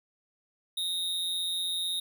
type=tone with amplitude modulation; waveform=square; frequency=3729 Hz; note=A#7; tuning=in tune; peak=-27 dBFS; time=0.77-2 s; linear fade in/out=5 ms; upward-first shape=sine; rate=176 Hz; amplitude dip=60%; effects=none